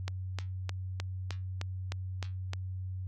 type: click train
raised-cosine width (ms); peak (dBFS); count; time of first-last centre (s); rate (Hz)
0.2; -19; 9; 0.08-2.534; 3.26
effects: added 93 Hz sine -35 dBFS peak until 3.07 s + Opus 48 kbps